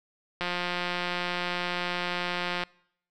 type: click train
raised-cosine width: 0.3 ms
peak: -14 dBFS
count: 395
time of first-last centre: 0.41-2.636 s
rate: 177 Hz
effects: noise-tail reverb RT60 0.7 s tail -25 dB re dry